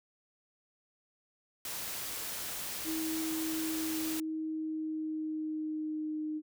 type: noise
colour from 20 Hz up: white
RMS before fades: -39 dBFS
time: 1.65-4.2 s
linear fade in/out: 2 ms
type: tone with pitch glide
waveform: sine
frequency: 319.6 to 307.8 Hz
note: D#4 to D#4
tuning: +47 to -19 cents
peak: -33 dBFS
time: 2.84-6.42 s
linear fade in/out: 50 ms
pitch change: -66 cents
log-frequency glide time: 3.42-6.23 s
effects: none